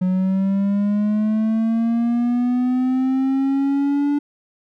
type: linear sweep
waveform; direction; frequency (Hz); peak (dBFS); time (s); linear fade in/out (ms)
triangle; up; 182.5 to 290; -14; 0.01-4.19; 10
effects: none